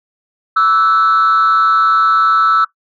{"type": "tone with frequency modulation", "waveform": "sine", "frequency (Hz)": 1318.5, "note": "E6", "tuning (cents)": 0, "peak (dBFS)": -6, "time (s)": [0.56, 2.65], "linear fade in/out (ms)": 10, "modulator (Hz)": 172, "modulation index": 0.58, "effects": ["noise-tail reverb RT60 0.1 s tail -18 dB re dry", "tanh soft clip ceiling -6 dBFS"]}